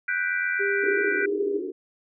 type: chord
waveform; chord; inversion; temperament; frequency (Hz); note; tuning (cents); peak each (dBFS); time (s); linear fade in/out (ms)
sine; G major seventh; third; equal; 1480 / 1568 / 1975.5 / 2349; F#6 / G6 / B6 / D7; 0 / 0 / 0 / 0; -26 / -29 / -31 / -32; 0.08-1.26; 5
type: tone with pitch glide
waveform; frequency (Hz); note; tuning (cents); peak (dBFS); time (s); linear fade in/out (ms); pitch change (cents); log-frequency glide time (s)
sine; 400 to 404.2; G4 to G#4; +35 to -47; -25; 0.59-1.6; 20; +18; 0.77-1.15
type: band-pass noise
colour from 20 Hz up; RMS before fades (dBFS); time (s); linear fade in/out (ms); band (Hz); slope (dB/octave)
white; -31; 0.83-1.72; 10; 290 to 450; 96
effects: none